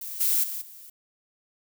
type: noise with level steps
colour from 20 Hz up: violet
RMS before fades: -36 / -23 / -33 / -46 dBFS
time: 0.01-0.9 s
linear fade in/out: 5 ms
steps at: 0.2 / 0.43 / 0.61 s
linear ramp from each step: 10 ms
effects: none